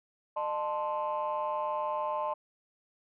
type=chord; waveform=sine; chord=A diminished; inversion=second; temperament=equal with one note detuned; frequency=608.7 / 880 / 1046.5 Hz; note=Eb5 / A5 / C6; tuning=-38 / 0 / 0 cents; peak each=-33 dBFS; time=0.36-2.34 s; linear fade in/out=10 ms; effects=tanh soft clip ceiling -24 dBFS